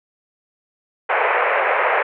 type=band-pass noise; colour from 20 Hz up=pink; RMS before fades=-18 dBFS; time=1.09-2.03 s; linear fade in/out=10 ms; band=460 to 2400 Hz; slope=48 dB/octave; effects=none